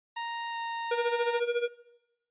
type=tone with pitch glide; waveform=sawtooth; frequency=932.3 to 926.4 Hz; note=A#5 to A#5; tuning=0 to -11 cents; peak=-29 dBFS; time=0.16-1.4 s; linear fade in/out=10 ms; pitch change=-11 cents; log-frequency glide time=0.5-0.56 s
type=tone with tremolo; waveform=square; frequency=477.7 Hz; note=A#4; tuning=42 cents sharp; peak=-25 dBFS; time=0.91-1.68 s; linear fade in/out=5 ms; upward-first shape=sine; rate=14 Hz; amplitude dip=80%
effects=noise-tail reverb RT60 1.0 s tail -21 dB re dry + resampled to 8000 Hz